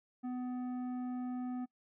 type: tone with tanh clipping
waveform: sine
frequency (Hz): 250.1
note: B3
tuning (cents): +22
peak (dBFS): -38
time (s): 0.23-1.66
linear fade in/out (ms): 20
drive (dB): 10
effects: noise-tail reverb RT60 0.1 s tail -22 dB re dry